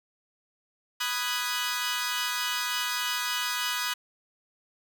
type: chord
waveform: 15% pulse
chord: G# minor seventh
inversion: first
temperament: equal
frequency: 987.8 / 1244.5 / 1480 / 1661.2 Hz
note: B5 / D#6 / F#6 / G#6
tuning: 0 / 0 / 0 / 0 cents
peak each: -27 dBFS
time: 1-3.94 s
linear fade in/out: 10 ms
effects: none